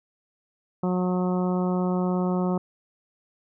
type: harmonic tone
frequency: 181.7 Hz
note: F#3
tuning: 31 cents flat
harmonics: 1 / 2 / 3 / 4 / 5 / 6 / 7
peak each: -23 / -29 / -33 / -35 / -37 / -39 / -40 dBFS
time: 0.83-2.58 s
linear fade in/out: 5 ms
effects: none